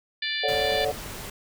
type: harmonic tone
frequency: 587.3 Hz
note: D5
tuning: in tune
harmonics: 3 / 4 / 5 / 6 / 7 / 8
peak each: -31 / -34 / -35 / -31 / -35 / -37 dBFS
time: 0.22-0.85 s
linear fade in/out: 5 ms
type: chord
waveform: sine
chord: D major seventh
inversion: second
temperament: just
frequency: 440.5 / 550.6 / 587.3 / 734.2 Hz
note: A4 / C#5 / D5 / F#5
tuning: +2 / -12 / 0 / -14 cents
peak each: -29 dBFS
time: 0.43-0.92 s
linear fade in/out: 10 ms
type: noise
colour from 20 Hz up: pink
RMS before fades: -37 dBFS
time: 0.48-1.3 s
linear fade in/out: 5 ms
effects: none